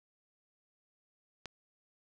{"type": "click", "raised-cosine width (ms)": 0.2, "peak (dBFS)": -24, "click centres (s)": 1.457, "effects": []}